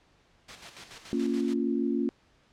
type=noise with tremolo; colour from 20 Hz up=white; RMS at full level=-41 dBFS; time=0.48-1.54 s; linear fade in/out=10 ms; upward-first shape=square; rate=7 Hz; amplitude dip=55%
type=chord; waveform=sine; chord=Bb minor; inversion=none; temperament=equal with one note detuned; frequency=230.8 / 277.2 / 349.2 Hz; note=Bb3 / Db4 / F4; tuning=-17 / 0 / 0 cents; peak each=-29 / -29 / -31 dBFS; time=1.13-2.09 s; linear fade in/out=0 ms
effects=pink hiss -64 dBFS RMS until 2.52 s + low-pass 5000 Hz 12 dB/octave